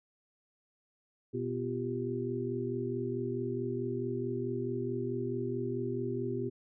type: tone cluster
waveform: sine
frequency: 122.2 / 248.8 / 348.7 / 393.3 Hz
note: B2 / B3 / F4 / G4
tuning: -18 / +13 / -3 / +6 cents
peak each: -38 / -38 / -38 / -36 dBFS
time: 1.33-6.5 s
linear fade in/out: 20 ms
effects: none